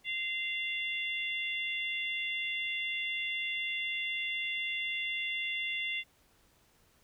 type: harmonic tone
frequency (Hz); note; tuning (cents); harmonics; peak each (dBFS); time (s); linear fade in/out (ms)
692; F5; -16; 3 / 4 / 5; -35 / -37 / -39; 0.04-6.04; 50
effects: pink hiss -67 dBFS RMS until 7.03 s